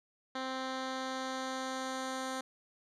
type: tone with low-pass filter sweep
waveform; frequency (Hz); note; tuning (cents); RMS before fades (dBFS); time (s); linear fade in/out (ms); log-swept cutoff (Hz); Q
10% pulse; 261.6; C4; 0; -38; 0.35-2.41; 5; 4200 to 8400; 1.2
effects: none